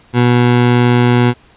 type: tone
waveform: 20% pulse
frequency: 121.9 Hz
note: B2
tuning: 22 cents flat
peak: -3 dBFS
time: 0.13-1.34 s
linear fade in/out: 50 ms
effects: pink hiss -47 dBFS RMS until 1.56 s + resampled to 8000 Hz